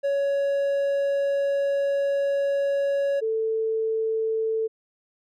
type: tone pair in turn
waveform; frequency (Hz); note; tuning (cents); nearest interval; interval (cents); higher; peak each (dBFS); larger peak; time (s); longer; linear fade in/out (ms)
triangle / sine; 559 / 443.7; C#5 / A4; +14 / +14; major third; 400; first; -19 / -22; first; 0.03-3.21 / 3.21-4.68; first; 20
effects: none